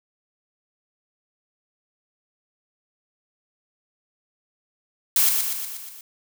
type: noise with echo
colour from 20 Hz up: blue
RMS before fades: -18 dBFS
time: 5.16-5.29 s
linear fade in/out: 2 ms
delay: 120 ms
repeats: 6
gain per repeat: -4 dB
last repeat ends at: 6.01 s
effects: none